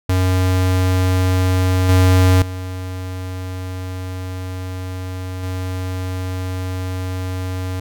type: tone with level steps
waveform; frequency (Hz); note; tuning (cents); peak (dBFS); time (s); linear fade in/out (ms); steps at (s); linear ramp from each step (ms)
square; 92.4; F#2; -2; -14 / -10 / -25 / -22; 0.09-7.8; 5; 1.89 / 2.42 / 5.43; 2
effects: none